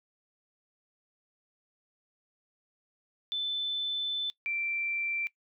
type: tone pair in turn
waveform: sine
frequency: 3520 / 2349 Hz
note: A7 / D7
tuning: 0 / 0 cents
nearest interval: perfect fifth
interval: 700 cents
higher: first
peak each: -29 / -30 dBFS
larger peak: first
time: 3.32-4.3 / 4.46-5.27 s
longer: first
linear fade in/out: 0 ms
effects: noise-tail reverb RT60 0.1 s tail -21 dB re dry